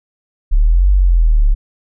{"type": "exponential two-way sweep", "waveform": "sine", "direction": "up then down", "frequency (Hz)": [33.99, 49, 33.99], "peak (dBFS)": -7, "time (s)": [0.51, 1.55], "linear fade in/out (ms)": 20, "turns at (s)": 0.9, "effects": []}